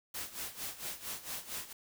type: noise with tremolo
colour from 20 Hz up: white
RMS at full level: -39 dBFS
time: 0.14-1.73 s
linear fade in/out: 5 ms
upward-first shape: sine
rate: 4.4 Hz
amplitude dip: 80%
effects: none